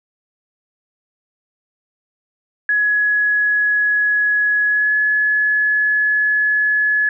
sine tone with pitch glide, 1683 to 1702.6 Hz, G#6 to G#6, +23 to +43 cents, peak -13 dBFS, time 2.69-7.09 s, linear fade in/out 2 ms, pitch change +20 cents, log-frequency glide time 4.67-4.94 s, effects none

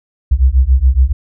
sine beating tone pair, 61.5 / 68.6 Hz, B1 / C#2, -7 / -17 cents, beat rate 7.1 Hz, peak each -10 dBFS, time 0.31-1.13 s, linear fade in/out 10 ms, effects none

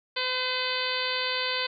harmonic tone, 509 Hz, C5, 48 cents flat, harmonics 1 / 2 / 3 / 4 / 5 / 6 / 7 / 8 / 9, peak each -35 / -35 / -35 / -35 / -35 / -35 / -35 / -35 / -35 dBFS, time 0.16-1.67 s, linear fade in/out 10 ms, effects none

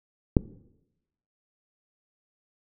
click, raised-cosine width 3 ms, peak -4 dBFS, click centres 0.368 s, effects noise-tail reverb RT60 0.9 s tail -19 dB re dry

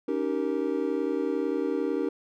triangle chord, Eb dominant seventh, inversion third, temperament just, 280 / 311.1 / 388.9 / 466.7 Hz, Db4 / Eb4 / G4 / Bb4, +18 / 0 / -14 / +2 cents, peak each -29 dBFS, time 0.08-2.09 s, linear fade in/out 5 ms, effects none

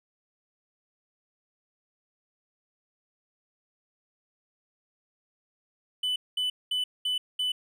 triangle tone bursts, 2999 Hz, F#7, 23 cents sharp, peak -24 dBFS, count 5, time 6.03-7.52 s, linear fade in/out 5 ms, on 130 ms, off 210 ms, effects none

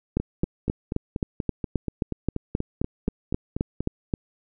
two click trains, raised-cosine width 3 ms, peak -10 / -14 dBFS, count 16 / 16, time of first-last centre 0.17-4.138 / 0.2-3.806 s, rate 3.78 / 4.16 Hz, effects none

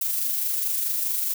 violet noise with amplitude modulation, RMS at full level -24 dBFS, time 0.01-1.34 s, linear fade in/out 5 ms, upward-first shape sine, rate 24.8 Hz, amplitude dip 35%, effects none

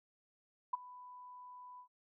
sine tone with ADSR envelope, 994 Hz, B5, 11 cents sharp, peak -29 dBFS, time 0.73-1.88 s, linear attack 8 ms, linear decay 18 ms, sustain -21 dB, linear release 88 ms, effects none

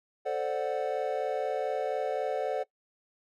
triangle chord, D dominant seventh, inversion second, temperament equal, 440 / 523.3 / 587.3 / 740 Hz, A4 / C5 / D5 / F#5, 0 / 0 / 0 / 0 cents, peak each -32 dBFS, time 0.25-2.64 s, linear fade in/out 20 ms, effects noise-tail reverb RT60 0.1 s tail -21 dB re dry

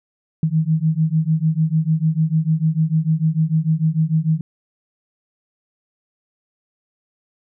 sine beating tone pair, 155.56 / 162.26 Hz, D#3 / E3, 0 / -27 cents, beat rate 6.7 Hz, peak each -18 dBFS, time 0.43-4.41 s, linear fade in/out 2 ms, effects none

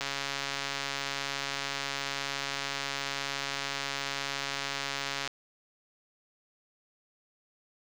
click train, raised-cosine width 0.2 ms, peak -15 dBFS, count 733, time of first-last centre 0.01-5.276 s, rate 139 Hz, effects high-pass 60 Hz 12 dB/octave + 7-bit

